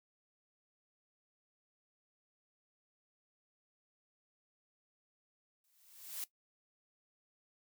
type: noise with exponential growth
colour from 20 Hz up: blue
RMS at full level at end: -39 dBFS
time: 5.64-6.24 s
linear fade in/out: 1 ms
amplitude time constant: 130 ms
effects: noise-tail reverb RT60 0.1 s tail -17 dB re dry